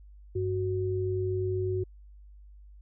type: tone pair together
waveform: sine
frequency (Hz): 98.22 / 370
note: G2 / F#4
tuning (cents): +4 / 0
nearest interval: octave + major seventh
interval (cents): 2296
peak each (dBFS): -30 / -29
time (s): 0.35-1.84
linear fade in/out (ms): 10
effects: added 50 Hz sine -48 dBFS peak until 2.81 s